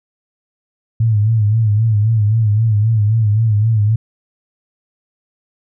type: tone with vibrato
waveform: sine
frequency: 108.6 Hz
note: A2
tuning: 22 cents flat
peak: -10 dBFS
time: 1-3.96 s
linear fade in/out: 5 ms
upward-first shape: sine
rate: 3.8 Hz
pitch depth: 90 cents each way
effects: none